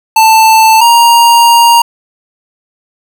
square tone pair in turn, 885 / 937.6 Hz, A5 / A#5, +10 / +10 cents, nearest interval minor second, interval 100 cents, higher second, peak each -3 dBFS, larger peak neither, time 0.16-0.81 / 0.81-1.82 s, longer second, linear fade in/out 5 ms, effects none

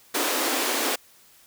pink high-pass noise, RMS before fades -25 dBFS, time 0.14-0.96 s, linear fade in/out 10 ms, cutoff 250 Hz, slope 96 dB/octave, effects white hiss -55 dBFS RMS until 1.46 s

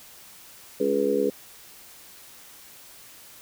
harmonic tone with a mistuned harmonic, 69.9 Hz, C#2, 15 cents sharp, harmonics 3 / 4 / 5 / 6 / 7, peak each -32 / -28 / -33 / -24 / -25 dBFS, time 0.8-1.3 s, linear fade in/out 5 ms, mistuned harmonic 3, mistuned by -40 cents, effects white hiss -48 dBFS RMS until 3.41 s

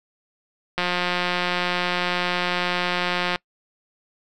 click train, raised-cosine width 0.3 ms, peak -7 dBFS, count 460, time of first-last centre 0.78-3.359 s, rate 178 Hz, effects noise-tail reverb RT60 0.1 s tail -25 dB re dry

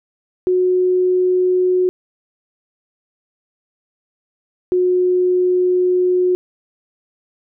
sine tone pair in turn, 365.8 / 363.1 Hz, F#4 / F#4, -20 / -33 cents, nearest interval unison, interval 13 cents, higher first, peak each -12 dBFS, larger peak neither, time 0.47-1.89 / 4.72-6.35 s, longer second, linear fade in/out 0 ms, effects none

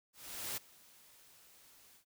white noise with ADSR envelope, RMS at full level -39 dBFS, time 0.13-2.05 s, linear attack 440 ms, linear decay 13 ms, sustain -23 dB, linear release 93 ms, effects none

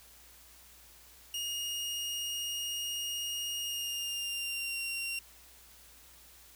sawtooth tone with pitch glide, 2856 to 2757 Hz, F7 to F7, +38 to -23 cents, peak -31 dBFS, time 1.34-5.19 s, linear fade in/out 2 ms, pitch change -61 cents, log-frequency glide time 3.6-4.78 s, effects added 60 Hz sine -63 dBFS peak until 6.55 s + white hiss -57 dBFS RMS until 6.55 s

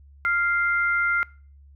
sine tone pair together, 1396.9 / 2091 Hz, F6 / C7, 0 / -2 cents, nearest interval perfect fifth, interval 698 cents, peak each -21 / -25 dBFS, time 0.25-1.23 s, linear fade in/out 0 ms, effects noise-tail reverb RT60 0.4 s tail -23 dB re dry + added 70 Hz sine -47 dBFS peak until 1.75 s

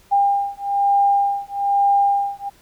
sine beating tone pair, 801 / 802.1 Hz, G5 / G5, +37 / +40 cents, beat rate 1.1 Hz, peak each -18 dBFS, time 0.11-2.5 s, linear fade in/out 20 ms, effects pink hiss -53 dBFS RMS until 2.61 s

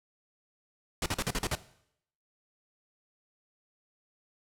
pink noise bursts, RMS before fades -30 dBFS, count 7, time 1.02-1.552 s, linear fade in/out 2 ms, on 40 ms, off 42 ms, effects noise-tail reverb RT60 0.7 s tail -17 dB re dry + low-pass 11000 Hz 12 dB/octave

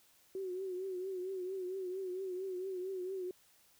sine tone with vibrato, 373.4 Hz, F#4, 16 cents sharp, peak -37 dBFS, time 0.35-3.31 s, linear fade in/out 2 ms, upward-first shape triangle, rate 4.4 Hz, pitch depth 80 cents each way, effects white hiss -67 dBFS RMS until 3.79 s

